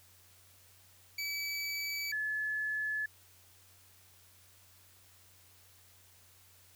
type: tone pair in turn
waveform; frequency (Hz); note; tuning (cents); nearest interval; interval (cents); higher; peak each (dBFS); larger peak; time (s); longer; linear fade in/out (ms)
25% pulse / sine; 2294 / 1718.6; D7 / A6; -41 / -41; perfect fourth; 500; first; -31 / -32; first; 1.18-2.12 / 2.12-3.06; neither; 5
effects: added 92 Hz sine -66 dBFS peak until 6.75 s + white hiss -62 dBFS RMS until 6.75 s